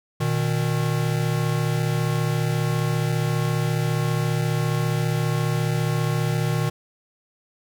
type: tone pair together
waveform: square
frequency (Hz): 120.82 / 155.56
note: B2 / D#3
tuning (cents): -38 / 0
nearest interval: major third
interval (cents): 438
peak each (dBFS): -24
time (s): 0.2-6.7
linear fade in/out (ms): 10
effects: none